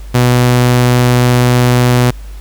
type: tone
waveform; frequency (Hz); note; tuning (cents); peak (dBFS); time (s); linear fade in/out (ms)
sawtooth; 123.47; B2; 0; -3; 0.14-2.11; 10
effects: added 50 Hz sine -25 dBFS peak until 2.4 s + pink hiss -42 dBFS RMS until 2.4 s